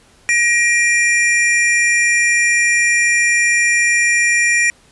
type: tone pair together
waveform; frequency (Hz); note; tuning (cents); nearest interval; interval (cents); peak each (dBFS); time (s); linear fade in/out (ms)
square; 1892.7 / 2386; A#6 / D7; +26 / +27; major third; 401; -15; 0.29-4.7; 0
effects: pink hiss -50 dBFS RMS until 4.91 s + resampled to 24000 Hz